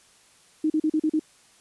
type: tone bursts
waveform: sine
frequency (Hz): 311.1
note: D#4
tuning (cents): 0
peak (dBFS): -19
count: 6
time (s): 0.64-1.195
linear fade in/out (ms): 5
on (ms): 60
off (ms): 39
effects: white hiss -57 dBFS RMS until 1.6 s + resampled to 24000 Hz